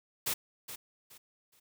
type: noise with echo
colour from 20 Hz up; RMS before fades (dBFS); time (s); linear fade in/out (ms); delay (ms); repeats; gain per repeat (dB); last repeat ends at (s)
white; -32; 0.26-0.34; 10; 420; 3; -11; 1.6
effects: none